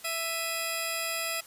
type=tone pair together; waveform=10% pulse; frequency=661.4 / 2500 Hz; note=E5 / D#7; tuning=+6 / +8 cents; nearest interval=octave + major seventh; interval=2302 cents; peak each=-24 dBFS; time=0.04-1.41 s; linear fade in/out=10 ms; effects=white hiss -51 dBFS RMS until 1.46 s + resampled to 32000 Hz